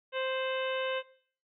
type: harmonic tone with a mistuned harmonic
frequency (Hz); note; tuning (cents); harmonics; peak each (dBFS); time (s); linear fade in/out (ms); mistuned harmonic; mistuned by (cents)
523.3; C5; 0; 1 / 2 / 3 / 4 / 5 / 6 / 7; -32 / -39 / -39 / -43 / -41 / -41 / -46; 0.12-1.03; 50; 6; -77
effects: noise-tail reverb RT60 0.5 s tail -18 dB re dry